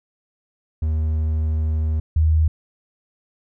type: tone pair in turn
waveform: triangle / sine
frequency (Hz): 78.2 / 78.88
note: D#2 / D#2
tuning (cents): +9 / +24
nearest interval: unison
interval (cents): 15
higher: second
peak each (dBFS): -16 / -13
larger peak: second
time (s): 0.82-2 / 2.16-2.48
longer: first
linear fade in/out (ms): 5
effects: none